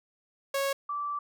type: tone pair in turn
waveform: sawtooth / sine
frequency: 551 / 1163.8 Hz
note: C#5 / D6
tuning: -11 / -16 cents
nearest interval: octave + minor second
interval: 1295 cents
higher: second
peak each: -23 / -30 dBFS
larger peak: first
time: 0.54-0.73 / 0.89-1.19 s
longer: second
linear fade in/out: 5 ms
effects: none